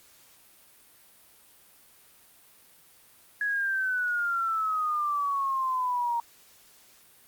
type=exponential sweep; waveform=sine; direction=down; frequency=1680 to 932.3 Hz; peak=-25 dBFS; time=3.41-6.2 s; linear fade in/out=2 ms; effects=white hiss -57 dBFS RMS until 7.27 s + Opus 48 kbps